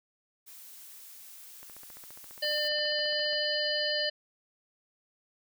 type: noise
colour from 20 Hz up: blue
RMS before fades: -49 dBFS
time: 0.46-2.69 s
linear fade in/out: 20 ms
type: click train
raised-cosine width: 0.5 ms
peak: -36 dBFS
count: 26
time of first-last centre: 1.63-3.331 s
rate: 14.7 Hz
type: harmonic tone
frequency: 599 Hz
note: D5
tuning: 34 cents sharp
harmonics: 1 / 3 / 5 / 7 / 8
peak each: -33 / -34 / -34 / -34 / -34 dBFS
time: 2.42-4.1 s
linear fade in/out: 10 ms
effects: none